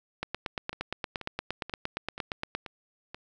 two click trains, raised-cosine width 0.3 ms, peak -15 / -23 dBFS, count 21 / 6, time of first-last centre 0.23-2.55 / 0.73-3.145 s, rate 8.62 / 2.07 Hz, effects none

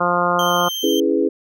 harmonic tone, 175.8 Hz, F3, 12 cents sharp, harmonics 1 / 2 / 3 / 4 / 5 / 6 / 7 / 8, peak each -26 / -27 / -22 / -23 / -25 / -22 / -21 / -25 dBFS, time 0-0.69 s, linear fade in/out 10 ms
35% pulse tone with vibrato, 3133 Hz, G7, 2 cents flat, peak -21 dBFS, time 0.39-1 s, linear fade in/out 2 ms, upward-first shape sine, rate 14 Hz, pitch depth 11 cents each way
sine chord, C# minor seventh, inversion none, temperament equal, 277.2 / 329.6 / 415.3 / 493.9 Hz, C#4 / E4 / G#4 / B4, 0 / 0 / 0 / 0 cents, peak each -21 / -19 / -19 / -23 dBFS, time 0.83-1.29 s, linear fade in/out 10 ms
effects none

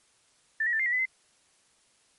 sine tone with pitch steps, 1773 / 1910 / 1776 / 2097 / 1926 / 2007 / 2058 Hz, A6 / A#6 / A6 / C7 / B6 / B6 / C7, +13 / +42 / +16 / +3 / -44 / +27 / -29 cents, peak -24 dBFS, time 0.6-1.055 s, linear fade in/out 5 ms, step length 65 ms, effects white hiss -65 dBFS RMS until 2.18 s + MP3 48 kbps

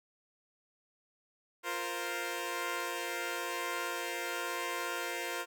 10% pulse chord, F suspended fourth, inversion none, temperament equal, 349.2 / 466.2 / 523.3 Hz, F4 / Bb4 / C5, 0 / 0 / 0 cents, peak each -31 dBFS, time 1.63-5.46 s, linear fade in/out 50 ms, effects none

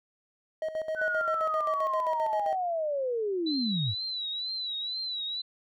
triangle tone with tremolo, 631 Hz, D#5, 24 cents sharp, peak -26 dBFS, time 0.62-2.55 s, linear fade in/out 2 ms, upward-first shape square, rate 7.6 Hz, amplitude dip 70%
sine linear sweep, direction down, 1524 to 87.31 Hz, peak -27 dBFS, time 0.95-3.95 s, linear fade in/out 50 ms
sine tone with vibrato, 3951 Hz, B7, in tune, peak -31 dBFS, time 3.46-5.42 s, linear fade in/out 10 ms, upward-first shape triangle, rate 2.1 Hz, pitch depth 100 cents each way
effects none

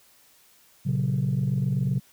sine chord, F# major, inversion first, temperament equal with one note detuned, 116.54 / 137.08 / 185 Hz, A#2 / C#3 / F#3, 0 / -19 / 0 cents, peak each -27 / -23 / -27 dBFS, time 0.85-2 s, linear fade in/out 20 ms, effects tanh soft clip ceiling -17 dBFS + white hiss -58 dBFS RMS until 2.12 s

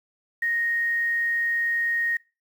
sine tone with quantisation, 1864.7 Hz, A#6, in tune, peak -22 dBFS, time 0.42-2.17 s, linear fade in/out 5 ms, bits 8, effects noise-tail reverb RT60 0.3 s tail -22 dB re dry

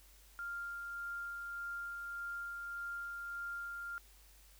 sine tone with tremolo, 1396.9 Hz, F6, in tune, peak -39 dBFS, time 0.39-3.98 s, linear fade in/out 0 ms, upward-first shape sine, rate 1.7 Hz, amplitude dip 25%, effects added 50 Hz sine -61 dBFS peak until 4.59 s + white hiss -64 dBFS RMS until 4.59 s

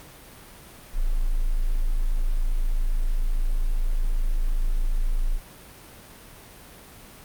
sine tone, 27.5 Hz, A0, in tune, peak -19 dBFS, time 0.93-5.4 s, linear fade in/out 50 ms, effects pink hiss -46 dBFS RMS until 7.24 s + Opus 48 kbps

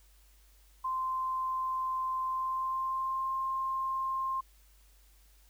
sine tone with pitch glide, 1041 to 1058.6 Hz, C6 to C6, -9 to +20 cents, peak -30 dBFS, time 0.84-4.41 s, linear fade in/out 10 ms, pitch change +29 cents, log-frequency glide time 2.23-3.33 s, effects added 50 Hz sine -59 dBFS peak until 5.49 s + white hiss -66 dBFS RMS until 5.49 s

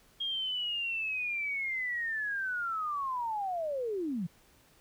sine linear sweep, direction down, 3255 to 155.56 Hz, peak -31 dBFS, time 0.2-4.27 s, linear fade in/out 10 ms, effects pink hiss -63 dBFS RMS until 4.8 s

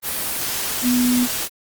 sine tone in noise, 246.9 Hz, B3, in tune, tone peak -15 dBFS, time 0.82-1.28 s, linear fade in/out 50 ms, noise white, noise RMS -24 dBFS, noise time 0.02-1.49 s, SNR +6 dB, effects Opus 24 kbps

